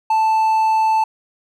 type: tone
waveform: triangle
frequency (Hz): 880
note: A5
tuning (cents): 0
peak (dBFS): -11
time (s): 0.1-1.04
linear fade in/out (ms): 5
effects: none